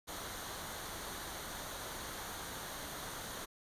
pink noise with comb filter, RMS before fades -44 dBFS, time 0.07-3.46 s, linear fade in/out 20 ms, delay 0.39 ms, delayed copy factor -0.5, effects resampled to 32000 Hz

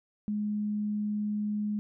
sine tone, 209.3 Hz, G#3, 14 cents sharp, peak -28 dBFS, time 0.28-1.79 s, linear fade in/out 0 ms, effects none

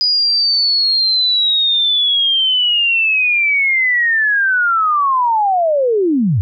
sine linear sweep, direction down, 4947 to 84 Hz, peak -11 dBFS, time 0.01-6.41 s, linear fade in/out 0 ms, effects none

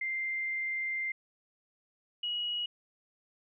sine tone pair in turn, 2093 / 2906 Hz, C7 / F#7, 0 / -32 cents, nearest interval tritone, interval 568 cents, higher second, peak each -31 / -31 dBFS, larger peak neither, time 0.01-1.12 / 2.23-2.66 s, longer first, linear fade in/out 5 ms, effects none

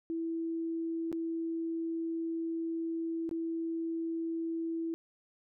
sine tone with dropouts, 329.4 Hz, E4, 1 cent flat, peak -32 dBFS, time 0.1-4.94 s, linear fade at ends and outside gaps 0 ms, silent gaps 1.117-1.127 / 3.292-3.312 s, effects none

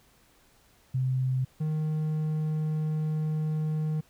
sine / triangle tone pair in turn, 129.7 / 154.95 Hz, C3 / D#3, -15 / -7 cents, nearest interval minor third, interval 308 cents, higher second, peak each -24 dBFS, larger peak neither, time 0.94-1.45 / 1.6-4.01 s, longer second, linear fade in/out 10 ms, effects pink hiss -62 dBFS RMS until 4.09 s

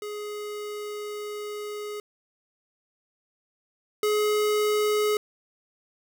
square tone pair in turn, 417.9 / 421.8 Hz, G#4 / G#4, +11 / +27 cents, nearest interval unison, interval 16 cents, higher second, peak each -33 / -22 dBFS, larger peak second, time 0.02-2 / 4.03-5.17 s, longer first, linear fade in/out 2 ms, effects none

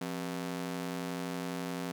sawtooth ring-modulated tone, 218.6 Hz, A3, 11 cents flat, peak -28 dBFS, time 0.01-1.92 s, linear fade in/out 5 ms, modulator 45.9 Hz, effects none

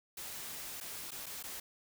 white noise with dropouts, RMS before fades -44 dBFS, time 0.17-1.6 s, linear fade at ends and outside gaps 5 ms, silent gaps 0.803-0.809 / 1.108-1.116 / 1.26-1.264 / 1.428-1.437 s, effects none

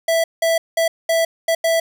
square tone bursts at uneven times, 659.3 Hz, E5, in tune, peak -15 dBFS, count 6, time 0.08-0.24 / 0.42-0.58 / 0.77-0.88 / 1.09-1.25 / 1.48-1.55 / 1.64-1.8 s, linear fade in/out 5 ms, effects none

